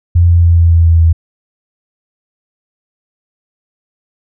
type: tone with pitch steps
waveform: sine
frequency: 86.3 / 85.6 / 84.92 / 84.23 / 83.55 / 82.88 / 82.21 Hz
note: F2 / F2 / F2 / E2 / E2 / E2 / E2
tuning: -20 / -34 / -48 / +38 / +24 / +10 / -4 cents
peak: -4 dBFS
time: 0.15-1.13 s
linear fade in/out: 10 ms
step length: 140 ms
effects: none